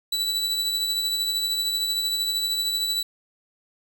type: tone with tremolo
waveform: 40% pulse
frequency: 3951 Hz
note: B7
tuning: in tune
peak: -20 dBFS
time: 0.12-3.03 s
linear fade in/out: 5 ms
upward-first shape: triangle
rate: 13 Hz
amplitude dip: 40%
effects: none